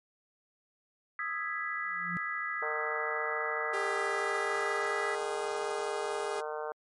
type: chord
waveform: sine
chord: E major seventh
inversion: third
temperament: equal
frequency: 1244.5 / 1318.5 / 1661.2 / 1975.5 Hz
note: D#6 / E6 / G#6 / B6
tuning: 0 / 0 / 0 / 0 cents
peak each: -38 / -41 / -38 / -36 dBFS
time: 1.19-5.15 s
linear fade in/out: 2 ms
type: tone with exponential growth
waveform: sine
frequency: 174.61 Hz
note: F3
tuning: in tune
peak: -32 dBFS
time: 1.84-2.17 s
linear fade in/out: 0 ms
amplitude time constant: 70 ms
type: harmonic tone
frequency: 152.5 Hz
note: D#3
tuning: 34 cents flat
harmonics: 3 / 4 / 5 / 6 / 7 / 8 / 9 / 10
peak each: -38 / -40 / -42 / -44 / -45 / -46 / -47 / -48 dBFS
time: 2.62-6.72 s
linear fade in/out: 2 ms
type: tone with pitch glide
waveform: sawtooth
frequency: 400 to 412.7 Hz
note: G4 to G#4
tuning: +35 to -11 cents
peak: -31 dBFS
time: 3.73-6.41 s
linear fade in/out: 10 ms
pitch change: +54 cents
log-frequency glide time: 4.01-5.22 s
effects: MP3 48 kbps